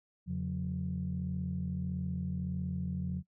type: tone cluster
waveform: sine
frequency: 84.3 / 138.6 / 180.2 Hz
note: E2 / C#3 / F#3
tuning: +39 / 0 / -45 cents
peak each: -38 / -38 / -34 dBFS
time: 0.26-3.23 s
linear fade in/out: 50 ms
effects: noise-tail reverb RT60 0.1 s tail -22 dB re dry + tanh soft clip ceiling -25 dBFS